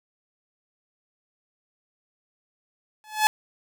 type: tone with exponential growth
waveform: sawtooth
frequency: 858 Hz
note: A5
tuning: 44 cents flat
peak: -9 dBFS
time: 3.04-3.27 s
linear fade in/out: 0 ms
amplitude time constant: 50 ms
effects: none